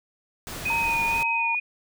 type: noise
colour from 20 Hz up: pink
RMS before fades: -35 dBFS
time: 0.47-1.23 s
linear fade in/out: 0 ms
type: tone with vibrato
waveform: sine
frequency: 2489 Hz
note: D#7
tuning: in tune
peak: -23 dBFS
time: 0.65-1.6 s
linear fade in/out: 10 ms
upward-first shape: sine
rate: 2 Hz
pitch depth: 27 cents each way
type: tone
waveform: sine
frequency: 921 Hz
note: A#5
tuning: 21 cents flat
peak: -26 dBFS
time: 0.7-1.55 s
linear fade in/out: 2 ms
effects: none